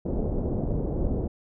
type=low-pass noise; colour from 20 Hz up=pink; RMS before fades=-27 dBFS; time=0.05-1.28 s; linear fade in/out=10 ms; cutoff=560 Hz; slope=24 dB/octave; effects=none